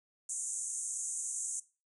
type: band-pass noise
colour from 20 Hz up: pink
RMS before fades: -38 dBFS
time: 0.29-1.6 s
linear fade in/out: 5 ms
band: 6400 to 9600 Hz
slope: 96 dB/octave
effects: noise-tail reverb RT60 0.3 s tail -18 dB re dry